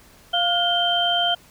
sine tone cluster, 696 / 1426 / 3128 Hz, F5 / F6 / G7, -6 / +36 / -4 cents, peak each -22 / -27 / -20 dBFS, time 0.33-1.35 s, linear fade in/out 10 ms, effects pink hiss -51 dBFS RMS until 1.5 s

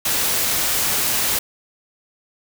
white noise, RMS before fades -20 dBFS, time 0.05-1.39 s, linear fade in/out 5 ms, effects none

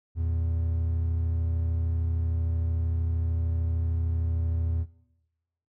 triangle tone pair together, 82.41 / 115.58 Hz, E2 / A#2, 0 / -14 cents, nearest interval tritone, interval 586 cents, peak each -23 / -35 dBFS, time 0.15-4.86 s, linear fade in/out 50 ms, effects noise-tail reverb RT60 0.9 s tail -18 dB re dry

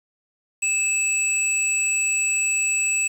sine tone pair together, 2620 / 7838 Hz, E7 / B8, -11 / -14 cents, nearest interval octave + perfect fifth, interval 1897 cents, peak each -22 dBFS, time 0.62-3.08 s, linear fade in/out 10 ms, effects 7-bit

